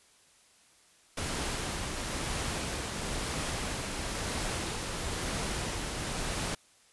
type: noise with tremolo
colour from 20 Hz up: pink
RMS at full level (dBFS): -33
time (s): 1.17-6.55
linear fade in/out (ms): 5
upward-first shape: triangle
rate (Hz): 1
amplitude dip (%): 30
effects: white hiss -62 dBFS RMS until 6.92 s + resampled to 24000 Hz